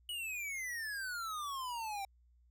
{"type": "exponential sweep", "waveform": "square", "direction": "down", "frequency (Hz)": [2960, 772], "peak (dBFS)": -39, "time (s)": [0.09, 2.05], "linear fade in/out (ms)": 2, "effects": ["added 60 Hz sine -64 dBFS peak until 2.5 s"]}